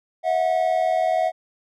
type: tone pair together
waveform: triangle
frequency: 648 / 728.6 Hz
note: E5 / F#5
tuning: -30 / -27 cents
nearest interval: major second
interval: 203 cents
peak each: -19 dBFS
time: 0.23-1.32 s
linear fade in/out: 50 ms
effects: none